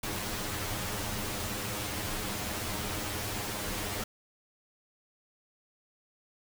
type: noise with comb filter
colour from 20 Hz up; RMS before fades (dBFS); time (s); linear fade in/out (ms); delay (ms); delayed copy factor
pink; -35; 0.03-4.04; 5; 9.7; +0.95
effects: none